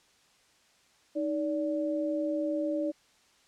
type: tone pair together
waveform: sine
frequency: 311.1 / 578.5 Hz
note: D#4 / D5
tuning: 0 / -26 cents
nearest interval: major seventh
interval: 1074 cents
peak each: -30 / -31 dBFS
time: 1.15-2.92 s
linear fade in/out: 20 ms
effects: white hiss -64 dBFS RMS until 3.47 s + low-pass 7000 Hz 12 dB/octave